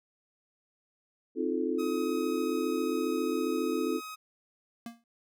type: chord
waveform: sine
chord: F dominant seventh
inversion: second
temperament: just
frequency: 261.9 / 314.3 / 349.2 / 436.5 Hz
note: C4 / Eb4 / F4 / A4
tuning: +2 / +18 / 0 / -14 cents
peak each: -33 dBFS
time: 1.35-4.01 s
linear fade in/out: 50 ms
type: tone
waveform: sawtooth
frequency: 1264 Hz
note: D#6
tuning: 27 cents sharp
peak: -36 dBFS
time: 1.78-4.16 s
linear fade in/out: 20 ms
type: tone with exponential decay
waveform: square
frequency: 233.1 Hz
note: A#3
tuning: in tune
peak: -36 dBFS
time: 4.86-5.04 s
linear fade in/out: 2 ms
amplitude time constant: 37 ms
effects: none